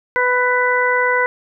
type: harmonic tone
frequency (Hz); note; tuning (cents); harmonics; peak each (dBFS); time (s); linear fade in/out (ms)
496.8; B4; +10; 1 / 2 / 3 / 4; -19 / -19 / -19 / -19; 0.16-1.26; 0
effects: none